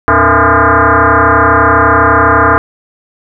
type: tone with frequency modulation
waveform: sine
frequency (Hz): 110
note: A2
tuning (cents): 0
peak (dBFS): -4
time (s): 0.08-2.58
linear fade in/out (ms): 0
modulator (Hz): 188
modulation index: 7.9
effects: none